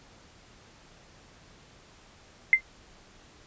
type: tone with exponential decay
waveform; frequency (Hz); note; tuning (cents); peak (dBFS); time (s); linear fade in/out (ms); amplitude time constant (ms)
sine; 2081; C7; -10; -10; 2.53-2.61; 1; 17
effects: pink hiss -55 dBFS RMS until 3.46 s + resampled to 16000 Hz